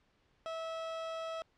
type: tone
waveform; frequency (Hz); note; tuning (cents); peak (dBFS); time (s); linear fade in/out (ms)
30% pulse; 651; E5; -22; -35; 0.46-1.42; 0
effects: pink hiss -72 dBFS RMS until 1.57 s + low-pass 4000 Hz 12 dB/octave